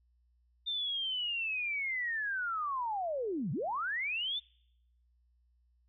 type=linear two-way sweep; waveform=sine; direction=down then up; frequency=3620 to 123.47 to 3620 Hz; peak=-32 dBFS; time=0.66-4.4 s; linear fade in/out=20 ms; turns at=3.52 s; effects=noise-tail reverb RT60 0.8 s tail -26 dB re dry + added 60 Hz sine -67 dBFS peak until 5.88 s